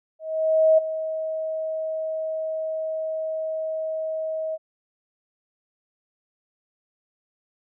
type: tone with ADSR envelope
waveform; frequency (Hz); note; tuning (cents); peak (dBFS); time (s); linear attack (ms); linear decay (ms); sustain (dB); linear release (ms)
sine; 635; D#5; +35; -12; 0.19-4.58; 590; 11; -13; 39
effects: none

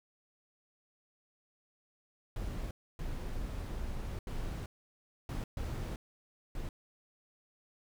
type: noise bursts at uneven times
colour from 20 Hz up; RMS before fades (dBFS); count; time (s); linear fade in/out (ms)
brown; -38; 6; 2.36-2.71 / 2.99-4.19 / 4.27-4.66 / 5.29-5.44 / 5.57-5.96 / 6.55-6.69; 2
effects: none

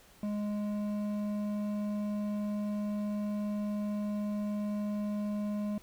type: tone with hard clipping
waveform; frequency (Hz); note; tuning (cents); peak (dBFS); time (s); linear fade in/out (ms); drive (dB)
triangle; 207.7; G#3; 0; -33; 0.23-5.78; 2; 12
effects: pink hiss -59 dBFS RMS until 5.82 s

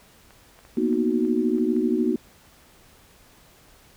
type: clicks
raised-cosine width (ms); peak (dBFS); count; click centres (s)
0.5; -34; 8; 0.307 / 0.59 / 0.651 / 0.772 / 0.929 / 1.251 / 1.583 / 1.765
type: chord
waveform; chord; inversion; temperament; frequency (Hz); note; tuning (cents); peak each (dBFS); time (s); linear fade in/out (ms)
sine; B major seventh; third; equal with one note detuned; 234 / 246.9 / 311.1 / 370; A#3 / B3 / D#4 / F#4; +7 / 0 / 0 / 0; -25; 0.77-2.16; 5
effects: pink hiss -54 dBFS RMS until 3.96 s

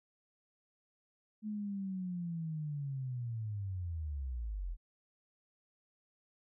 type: linear sweep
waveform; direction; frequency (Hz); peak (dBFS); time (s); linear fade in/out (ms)
sine; down; 215.9 to 39.08; -36; 1.42-4.77; 50
effects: none

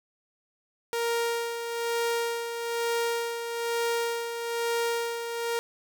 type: tone with tremolo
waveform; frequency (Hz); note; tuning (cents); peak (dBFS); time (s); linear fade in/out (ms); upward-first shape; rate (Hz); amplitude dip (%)
sawtooth; 467.1; A#4; +3; -21; 0.93-5.59; 0; sine; 1.1; 55
effects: none

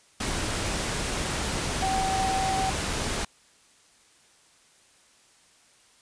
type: tone in noise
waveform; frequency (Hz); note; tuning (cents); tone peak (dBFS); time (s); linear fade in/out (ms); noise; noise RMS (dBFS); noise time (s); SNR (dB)
sine; 766; G5; -40; -25; 1.82-2.7; 5; pink; -29; 0.2-3.25; +1
effects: white hiss -59 dBFS RMS until 6.01 s + resampled to 22050 Hz

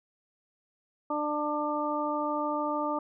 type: harmonic tone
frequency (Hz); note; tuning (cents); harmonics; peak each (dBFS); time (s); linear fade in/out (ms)
297.8; D4; +24; 1 / 2 / 3 / 4; -33 / -33 / -33 / -33; 1.1-2.99; 5
effects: none

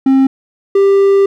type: tone pair in turn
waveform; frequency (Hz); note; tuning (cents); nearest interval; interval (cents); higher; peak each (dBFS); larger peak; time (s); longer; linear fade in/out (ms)
triangle; 267.3 / 394.7; C4 / G4; +37 / +12; perfect fifth; 675; second; -4; neither; 0.06-0.27 / 0.75-1.26; second; 5
effects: none

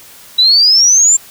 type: exponential sweep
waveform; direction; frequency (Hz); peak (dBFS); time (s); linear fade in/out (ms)
sine; up; 3885 to 7420; -5; 0.38-1.17; 10
effects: white hiss -38 dBFS RMS until 1.3 s

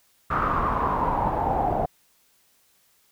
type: noise with low-pass filter sweep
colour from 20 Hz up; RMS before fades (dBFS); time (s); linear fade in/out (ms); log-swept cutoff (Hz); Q
pink; -24; 0.3-1.86; 10; 1300 to 710; 6.9
effects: white hiss -63 dBFS RMS until 3.11 s

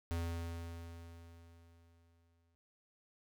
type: tone with exponential decay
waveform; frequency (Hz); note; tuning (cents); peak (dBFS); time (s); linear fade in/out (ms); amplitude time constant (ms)
square; 84.2; E2; +37; -35; 0.11-2.55; 0; 530
effects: none

